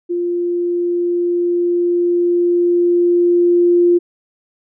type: tone with level ramp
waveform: sine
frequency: 349.2 Hz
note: F4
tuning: in tune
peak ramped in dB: -16 to -8 dBFS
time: 0.09-3.99 s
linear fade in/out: 20 ms
effects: none